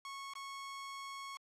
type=tone with dropouts; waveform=sawtooth; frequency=1100 Hz; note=C#6; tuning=14 cents flat; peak=-40 dBFS; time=0.05-1.37 s; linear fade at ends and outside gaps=1 ms; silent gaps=0.336-0.354 s; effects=low-pass 9000 Hz 12 dB/octave + AAC 64 kbps